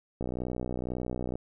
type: click train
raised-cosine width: 2 ms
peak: -20 dBFS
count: 72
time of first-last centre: 0.21-1.355 s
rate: 62 Hz
effects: none